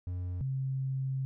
triangle / sine tone pair in turn, 89.7 / 133.25 Hz, F2 / C3, +47 / +32 cents, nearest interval perfect fifth, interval 685 cents, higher second, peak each -31 / -30 dBFS, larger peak second, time 0.07-0.41 / 0.41-1.25 s, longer second, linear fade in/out 0 ms, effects none

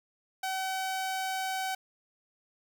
sawtooth tone, 760 Hz, F#5, 46 cents sharp, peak -27 dBFS, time 0.43-1.75 s, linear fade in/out 5 ms, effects none

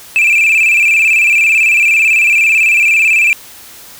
sine tone with vibrato, 2489 Hz, D#7, in tune, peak -4 dBFS, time 0.16-3.33 s, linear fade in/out 0 ms, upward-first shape square, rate 18 Hz, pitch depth 82 cents each way, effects tanh soft clip ceiling -5 dBFS + white hiss -35 dBFS RMS until 3.99 s

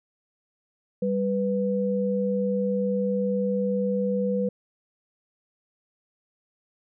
sine tone pair together, 196.17 / 493.9 Hz, G3 / B4, +2 / 0 cents, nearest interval octave + major third, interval 1598 cents, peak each -25 dBFS, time 1.02-4.49 s, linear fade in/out 5 ms, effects none

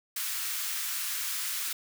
white high-pass noise, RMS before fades -33 dBFS, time 0.16-1.73 s, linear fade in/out 5 ms, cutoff 1200 Hz, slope 24 dB/octave, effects none

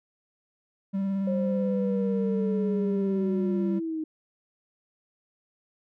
triangle tone with vibrato, 195 Hz, G3, 9 cents flat, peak -23 dBFS, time 0.93-3.8 s, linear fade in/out 20 ms, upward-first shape square, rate 18 Hz, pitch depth 16 cents each way
sine linear sweep, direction down, 539 to 311.1 Hz, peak -28 dBFS, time 1.27-4.04 s, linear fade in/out 5 ms
effects none

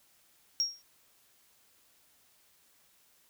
sine tone with exponential decay, 5588 Hz, F8, in tune, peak -21 dBFS, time 0.6-0.82 s, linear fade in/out 0 ms, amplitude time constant 46 ms, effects tanh soft clip ceiling -23 dBFS + white hiss -66 dBFS RMS until 3.29 s

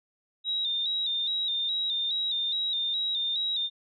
sine tone with vibrato, 3729 Hz, A#7, in tune, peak -26 dBFS, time 0.44-3.7 s, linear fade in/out 50 ms, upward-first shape square, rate 2.4 Hz, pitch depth 52 cents each way, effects none

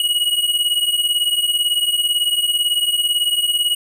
square beating tone pair, 2900 / 2918 Hz, F#7 / F#7, -35 / -25 cents, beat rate 18 Hz, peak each -18 / -21 dBFS, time 0-3.75 s, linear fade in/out 2 ms, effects none

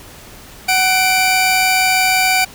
sawtooth tone pair together, 747.6 / 2349 Hz, F#5 / D7, +18 / 0 cents, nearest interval octave + minor sixth, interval 1982 cents, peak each -11 dBFS, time 0.68-2.45 s, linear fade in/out 10 ms, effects pink hiss -38 dBFS RMS until 2.54 s

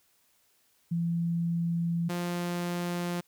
sine / sawtooth tone pair in turn, 169.2 / 174.96 Hz, E3 / F3, +45 / +3 cents, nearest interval minor second, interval 58 cents, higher second, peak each -26 dBFS, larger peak neither, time 0.91-2.09 / 2.09-3.21 s, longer first, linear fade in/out 10 ms, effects white hiss -68 dBFS RMS until 3.27 s

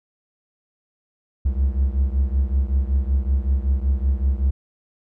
triangle beating tone pair, 65.41 / 70.71 Hz, C2 / C#2, 0 / +35 cents, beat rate 5.3 Hz, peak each -17 / -20 dBFS, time 1.45-4.51 s, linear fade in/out 10 ms, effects none

